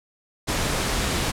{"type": "noise", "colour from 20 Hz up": "pink", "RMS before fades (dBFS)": -24, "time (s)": [0.47, 1.32], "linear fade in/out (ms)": 20, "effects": ["low-pass 10000 Hz 12 dB/octave"]}